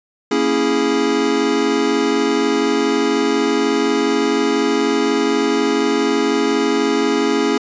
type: chord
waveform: square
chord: A# half-diminished seventh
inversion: none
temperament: equal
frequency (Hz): 233.1 / 277.2 / 329.6 / 415.3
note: A#3 / C#4 / E4 / G#4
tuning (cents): 0 / 0 / 0 / 0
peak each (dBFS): -24 / -20 / -22 / -19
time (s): 0.31-7.58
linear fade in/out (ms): 5
effects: resampled to 16000 Hz